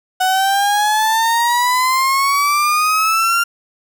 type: exponential sweep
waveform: 35% pulse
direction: up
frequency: 740 to 1396.9 Hz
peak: -11 dBFS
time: 0.2-3.44 s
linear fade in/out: 10 ms
effects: none